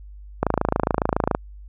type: click train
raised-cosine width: 1 ms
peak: -4 dBFS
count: 26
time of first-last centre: 0.43-1.349 s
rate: 27.2 Hz
effects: added 50 Hz sine -38 dBFS peak until 1.68 s